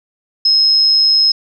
sine tone, 5150 Hz, E8, 41 cents flat, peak -8 dBFS, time 0.45-1.32 s, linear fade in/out 5 ms, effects none

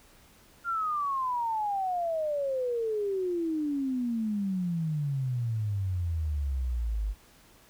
sine exponential sweep, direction down, 1408 to 48.87 Hz, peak -27 dBFS, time 0.64-7.15 s, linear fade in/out 50 ms, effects pink hiss -58 dBFS RMS until 7.69 s

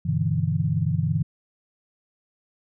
sine chord, E minor seventh, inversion first, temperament equal, 98 / 123.47 / 146.83 / 164.81 Hz, G2 / B2 / D3 / E3, 0 / 0 / 0 / 0 cents, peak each -27 / -28 / -25 / -25 dBFS, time 0.05-1.23 s, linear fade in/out 10 ms, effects none

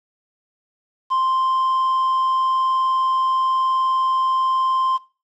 triangle tone with quantisation, 1046.5 Hz, C6, in tune, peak -15 dBFS, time 1.1-4.98 s, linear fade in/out 20 ms, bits 7, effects noise-tail reverb RT60 0.3 s tail -17 dB re dry + low-pass 5000 Hz 12 dB/octave

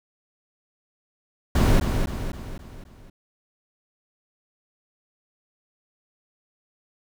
brown noise with echo, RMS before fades -17 dBFS, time 1.55-1.8 s, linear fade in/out 5 ms, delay 260 ms, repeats 5, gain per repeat -6 dB, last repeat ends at 3.1 s, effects none

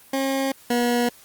20% pulse tone pair in turn, 270 / 241 Hz, C#4 / B3, -45 / -42 cents, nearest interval major second, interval 197 cents, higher first, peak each -16 / -14 dBFS, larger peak second, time 0.13-0.52 / 0.7-1.09 s, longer neither, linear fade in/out 5 ms, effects white hiss -50 dBFS RMS until 1.24 s + Opus 32 kbps

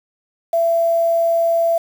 sine tone with quantisation, 670 Hz, E5, 28 cents sharp, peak -13 dBFS, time 0.53-1.78 s, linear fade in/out 5 ms, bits 6, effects none

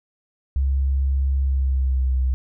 sine tone with pitch glide, 67.7 to 64.42 Hz, C#2 to C2, -40 to -26 cents, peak -17 dBFS, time 0.56-2.34 s, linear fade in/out 0 ms, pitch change -86 cents, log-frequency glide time 1.39-2.12 s, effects none

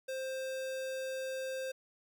square tone, 525 Hz, C5, 6 cents sharp, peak -37 dBFS, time 0.08-1.72 s, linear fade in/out 10 ms, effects 12-bit

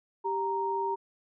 sine tone pair together, 391.9 / 932 Hz, G4 / A#5, 0 / -1 cents, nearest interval octave + minor third, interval 1499 cents, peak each -32 / -29 dBFS, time 0.24-0.96 s, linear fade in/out 20 ms, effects none

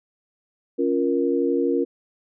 sine chord, Bb minor, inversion first, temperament equal with one note detuned, 277.2 / 349.2 / 468.9 Hz, Db4 / F4 / Bb4, 0 / 0 / +10 cents, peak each -23 dBFS, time 0.78-1.85 s, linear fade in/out 20 ms, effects none

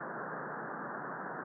white band-pass noise, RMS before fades -41 dBFS, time 0-1.44 s, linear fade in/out 10 ms, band 130 to 1700 Hz, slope 96 dB/octave, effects none

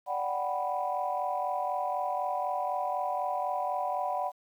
sine chord, G major seventh, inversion second, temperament equal with one note detuned, 585.6 / 740 / 784 / 987.8 Hz, D5 / F#5 / G5 / B5, -5 / 0 / 0 / 0 cents, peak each -35 / -31 / -37 / -34 dBFS, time 0.06-4.32 s, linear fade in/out 50 ms, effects tanh soft clip ceiling -19 dBFS + 10-bit

